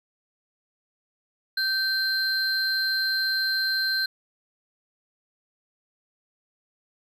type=tone pair together; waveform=triangle; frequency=1552 / 4143 Hz; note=G6 / C8; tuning=-18 / -18 cents; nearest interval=octave + perfect fourth; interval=1700 cents; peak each=-24 dBFS; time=1.57-4.06 s; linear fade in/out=5 ms; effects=none